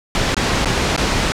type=noise with dropouts; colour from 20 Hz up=pink; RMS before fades=-17 dBFS; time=0.15-1.32 s; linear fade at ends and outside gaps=0 ms; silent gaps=0.345-0.367 / 0.647-0.657 / 0.963-0.977 s; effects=low-pass 6000 Hz 12 dB/octave